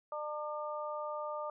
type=harmonic tone; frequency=300 Hz; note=D4; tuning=37 cents sharp; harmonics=2 / 3 / 4; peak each=-39 / -43 / -41 dBFS; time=0.12-1.5 s; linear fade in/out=2 ms; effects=none